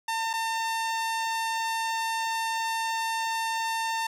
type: tone with dropouts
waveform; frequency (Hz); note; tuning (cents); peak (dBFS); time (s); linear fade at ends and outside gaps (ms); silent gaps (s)
sawtooth; 903; A5; +45; -23; 0.08-4.07; 5; 0.332-0.336
effects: low-pass 11000 Hz 12 dB/octave + 10-bit